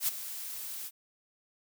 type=noise with ADSR envelope; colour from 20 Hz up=blue; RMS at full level=-27 dBFS; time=0-0.91 s; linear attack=78 ms; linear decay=18 ms; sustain=-13 dB; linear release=47 ms; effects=none